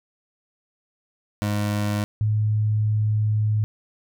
25% pulse / sine tone pair in turn, 103.83 / 107.06 Hz, G#2 / A2, 0 / -47 cents, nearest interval minor second, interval 53 cents, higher second, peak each -18 dBFS, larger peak neither, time 1.42-2.04 / 2.21-3.64 s, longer second, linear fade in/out 0 ms, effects none

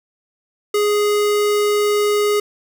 square tone, 415.3 Hz, G#4, in tune, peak -15 dBFS, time 0.74-2.4 s, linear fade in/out 5 ms, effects none

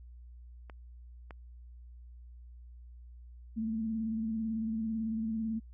clicks, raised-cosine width 0.5 ms, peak -33 / -31 dBFS, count 2, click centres 0.698 / 1.308 s
sine tone with vibrato, 222.2 Hz, A3, 17 cents sharp, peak -31 dBFS, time 3.56-5.6 s, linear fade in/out 20 ms, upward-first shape square, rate 18 Hz, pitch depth 30 cents each way
effects added 60 Hz sine -48 dBFS peak until 5.73 s

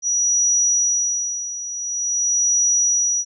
sine tone with tremolo, 5830 Hz, F#8, 26 cents flat, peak -14 dBFS, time 0.02-3.25 s, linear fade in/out 50 ms, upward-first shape sine, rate 0.47 Hz, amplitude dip 75%, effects none

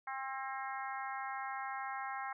harmonic tone with a mistuned harmonic, 266.4 Hz, C4, 31 cents sharp, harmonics 3 / 4 / 5 / 6 / 7 / 8, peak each -42 / -44 / -46 / -48 / -49 / -50 dBFS, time 0.07-2.33 s, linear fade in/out 5 ms, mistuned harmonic 6, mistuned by +15 cents, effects none

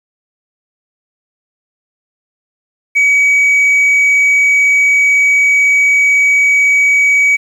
sine tone, 2269 Hz, C#7, 40 cents sharp, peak -4 dBFS, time 2.95-7.37 s, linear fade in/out 20 ms, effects tanh soft clip ceiling -6 dBFS + 7-bit

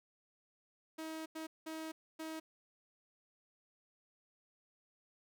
sawtooth tone bursts at uneven times, 318.3 Hz, D#4, 39 cents sharp, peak -38 dBFS, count 4, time 0.98-1.26 / 1.35-1.47 / 1.66-1.92 / 2.19-2.4 s, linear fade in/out 10 ms, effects none

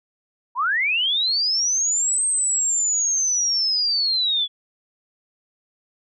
sine linear two-way sweep, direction up then down, 911 to 8400 to 3385 Hz, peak -18 dBFS, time 0.55-4.48 s, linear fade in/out 50 ms, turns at 2.25 s, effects none

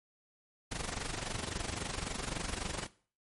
pink noise with amplitude modulation, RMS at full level -35 dBFS, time 0.71-2.87 s, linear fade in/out 10 ms, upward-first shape sine, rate 23.7 Hz, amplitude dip 75%, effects noise-tail reverb RT60 0.4 s tail -17 dB re dry + MP3 48 kbps

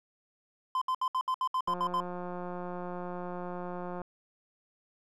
triangle tone bursts, 1030 Hz, C6, 28 cents flat, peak -25 dBFS, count 10, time 0.75-2.003 s, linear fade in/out 2 ms, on 65 ms, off 67 ms
click train, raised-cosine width 1 ms, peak -26 dBFS, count 417, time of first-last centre 1.68-4.017 s, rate 178 Hz
effects none

